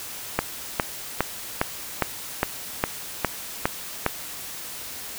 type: click train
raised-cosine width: 0.5 ms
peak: -4 dBFS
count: 10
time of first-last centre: 0.39-4.063 s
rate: 2.45 Hz
effects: white hiss -36 dBFS RMS until 5.18 s